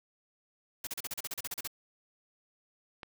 white noise bursts, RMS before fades -37 dBFS, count 13, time 0.84-1.675 s, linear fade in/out 5 ms, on 31 ms, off 36 ms
click, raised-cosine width 0.3 ms, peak -26 dBFS, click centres 3.032 s
effects none

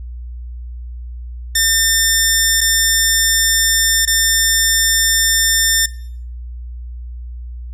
10% pulse tone with dropouts, 1800 Hz, A6, 39 cents sharp, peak -3 dBFS, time 1.55-5.86 s, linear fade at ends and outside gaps 5 ms, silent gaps 2.608-2.612 / 4.053-4.074 s, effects noise-tail reverb RT60 0.6 s tail -20 dB re dry + added 60 Hz sine -26 dBFS peak until 7.73 s

